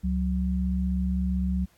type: tone pair together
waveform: sine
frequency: 69.3 / 185 Hz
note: C#2 / F#3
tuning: 0 / 0 cents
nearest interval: octave + perfect fourth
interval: 1700 cents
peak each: -26 dBFS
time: 0.03-1.66 s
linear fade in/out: 20 ms
effects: pink hiss -63 dBFS RMS until 1.77 s + AAC 64 kbps